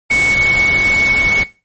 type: tone in noise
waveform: sine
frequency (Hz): 2217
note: C#7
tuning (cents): 0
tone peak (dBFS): -10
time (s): 0.1-1.44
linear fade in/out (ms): 10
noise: pink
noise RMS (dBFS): -22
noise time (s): 0.1-1.44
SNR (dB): +9
effects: noise-tail reverb RT60 0.3 s tail -18 dB re dry + MP3 32 kbps